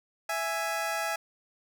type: tone pair together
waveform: 20% pulse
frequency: 661.7 / 831 Hz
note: E5 / G#5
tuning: +6 / +1 cents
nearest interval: major third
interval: 395 cents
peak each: -27 dBFS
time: 0.29-1.16 s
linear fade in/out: 5 ms
effects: none